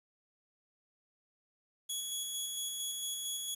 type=tone with tremolo; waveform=15% pulse; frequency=3357 Hz; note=G#7; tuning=18 cents sharp; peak=-28 dBFS; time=1.89-3.55 s; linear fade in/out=10 ms; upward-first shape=square; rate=4.4 Hz; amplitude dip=25%; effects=resampled to 32000 Hz + 10-bit